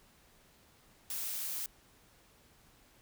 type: noise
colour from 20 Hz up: blue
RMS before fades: -38 dBFS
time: 1.1-1.66 s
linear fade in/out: 2 ms
effects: pink hiss -64 dBFS RMS until 3.01 s